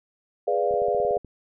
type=chord; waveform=sine; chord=G# diminished seventh; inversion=none; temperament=equal; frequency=415.3 / 493.9 / 587.3 / 698.5 Hz; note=G#4 / B4 / D5 / F5; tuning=0 / 0 / 0 / 0 cents; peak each=-26 dBFS; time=0.47-1.18 s; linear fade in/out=10 ms
type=clicks; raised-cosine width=3 ms; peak=-30 dBFS; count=10; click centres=0.71 / 0.74 / 0.819 / 0.884 / 0.948 / 1.001 / 1.05 / 1.109 / 1.169 / 1.247 s
effects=none